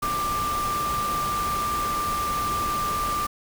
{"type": "tone in noise", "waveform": "sine", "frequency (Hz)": 1185, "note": "D6", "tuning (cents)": 15, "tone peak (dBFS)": -24, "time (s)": [0.02, 3.27], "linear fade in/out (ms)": 10, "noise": "pink", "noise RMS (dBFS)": -32, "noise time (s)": [0.02, 3.27], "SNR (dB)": 5, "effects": []}